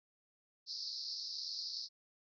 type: band-pass noise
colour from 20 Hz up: white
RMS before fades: -43 dBFS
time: 0.66-1.89 s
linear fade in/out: 50 ms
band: 4200 to 5300 Hz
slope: 96 dB/octave
effects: none